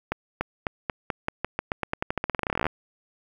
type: accelerating click train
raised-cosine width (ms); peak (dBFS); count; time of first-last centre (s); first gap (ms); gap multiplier
0.5; -10; 30; 0.12-2.667; 290; 0.89
effects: 8-bit